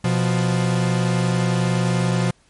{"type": "tone pair together", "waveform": "45% pulse", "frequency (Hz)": [123.9, 175.22], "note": ["B2", "F3"], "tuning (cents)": [6, 6], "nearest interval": "tritone", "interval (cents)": 600, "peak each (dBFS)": -20, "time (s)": [0.04, 2.31], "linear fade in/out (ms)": 5, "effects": ["pink hiss -58 dBFS RMS until 2.49 s", "MP3 48 kbps"]}